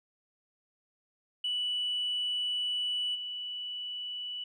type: tone with level steps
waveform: sine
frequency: 2960 Hz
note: F#7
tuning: in tune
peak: -28 / -35 dBFS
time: 1.44-4.44 s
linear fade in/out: 5 ms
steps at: 3.14 s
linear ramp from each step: 20 ms
effects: tanh soft clip ceiling -25 dBFS